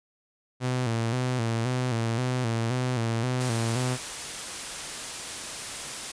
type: tone with vibrato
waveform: sawtooth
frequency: 120.4 Hz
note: B2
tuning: 44 cents flat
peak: -21 dBFS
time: 0.6-3.98 s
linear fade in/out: 50 ms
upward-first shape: square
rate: 1.9 Hz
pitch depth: 87 cents each way
type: noise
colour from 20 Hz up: white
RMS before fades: -35 dBFS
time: 3.4-6.12 s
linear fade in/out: 10 ms
effects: resampled to 22050 Hz